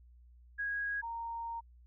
sine tone pair in turn, 1649 / 925.5 Hz, G#6 / A#5, -13 / -13 cents, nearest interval minor seventh, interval 1000 cents, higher first, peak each -33 / -37 dBFS, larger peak first, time 0.58-1.02 / 1.02-1.61 s, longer second, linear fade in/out 20 ms, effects added 60 Hz sine -56 dBFS peak until 1.86 s

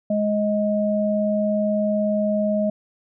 sine tone pair together, 209.2 / 627 Hz, G#3 / D#5, +13 / +13 cents, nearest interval octave + perfect fifth, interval 1900 cents, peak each -21 dBFS, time 0.1-2.7 s, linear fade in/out 5 ms, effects none

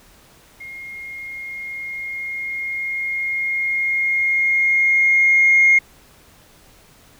sine tone with level ramp, 2139 Hz, C7, 38 cents sharp, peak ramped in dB -32 to -8 dBFS, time 0.6-5.79 s, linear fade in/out 10 ms, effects tanh soft clip ceiling -5 dBFS + pink hiss -50 dBFS RMS until 7.19 s

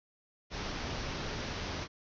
pink low-pass noise, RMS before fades -38 dBFS, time 0.5-1.88 s, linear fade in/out 50 ms, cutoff 6100 Hz, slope 96 dB/octave, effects none

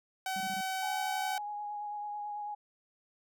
sawtooth tone, 759 Hz, F#5, 44 cents sharp, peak -29 dBFS, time 0.26-1.38 s, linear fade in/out 2 ms
triangle tone bursts, 196 Hz, G3, in tune, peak -39 dBFS, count 4, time 0.36-0.609 s, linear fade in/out 2 ms, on 45 ms, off 23 ms
sine tone with vibrato, 830.6 Hz, G#5, in tune, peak -36 dBFS, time 0.82-2.55 s, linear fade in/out 10 ms, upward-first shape sine, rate 9.1 Hz, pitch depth 16 cents each way
effects none

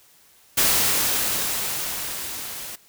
white noise with level ramp, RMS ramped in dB -18 to -35 dBFS, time 0.57-2.76 s, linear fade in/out 10 ms, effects white hiss -55 dBFS RMS until 2.88 s

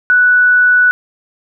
sine tone, 1480 Hz, F#6, in tune, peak -6 dBFS, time 0.1-0.91 s, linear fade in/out 0 ms, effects none

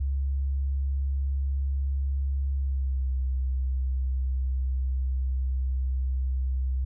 sine tone with pitch glide, 68.3 to 64.8 Hz, C#2 to C2, -25 to -16 cents, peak -24 dBFS, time 0-6.85 s, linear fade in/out 10 ms, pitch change -91 cents, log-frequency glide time 2.55-3.12 s, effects none

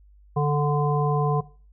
harmonic tone, 146.83 Hz, D3, in tune, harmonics 1 / 3 / 5 / 7, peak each -21 / -26 / -28 / -29 dBFS, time 0.36-1.41 s, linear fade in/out 10 ms, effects noise-tail reverb RT60 0.4 s tail -19 dB re dry + added 50 Hz sine -50 dBFS peak until 1.72 s

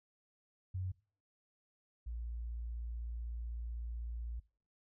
sine tone pair in turn, 92.5 / 57.99 Hz, F#2 / A#1, 0 / -8 cents, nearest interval minor sixth, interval 808 cents, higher first, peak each -36 / -39 dBFS, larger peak first, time 0.74-0.92 / 2.06-4.4 s, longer second, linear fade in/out 10 ms, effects noise-tail reverb RT60 0.4 s tail -21 dB re dry

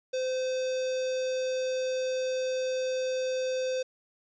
square tone with notch filter, 515 Hz, C5, 28 cents flat, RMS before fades -30 dBFS, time 0.13-3.83 s, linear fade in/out 10 ms, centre 1800 Hz, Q 1.3, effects resampled to 16000 Hz + 10-bit

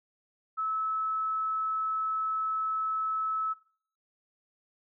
sine tone, 1300 Hz, E6, 24 cents flat, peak -28 dBFS, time 0.57-3.54 s, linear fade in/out 20 ms, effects noise-tail reverb RT60 0.5 s tail -18 dB re dry

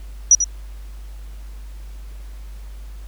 sine tone with echo, 5840 Hz, F#8, 24 cents flat, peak -6 dBFS, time 0.31-0.35 s, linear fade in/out 2 ms, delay 92 ms, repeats 1, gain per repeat -9 dB, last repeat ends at 0.442 s, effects added 50 Hz sine -32 dBFS peak until 3.07 s + pink hiss -51 dBFS RMS until 3.07 s

